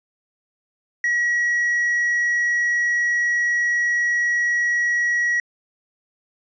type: tone with tanh clipping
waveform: sine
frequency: 1916 Hz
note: A#6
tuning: 47 cents sharp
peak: -18 dBFS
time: 1.04-5.4 s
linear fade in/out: 2 ms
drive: 2 dB
effects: resampled to 16000 Hz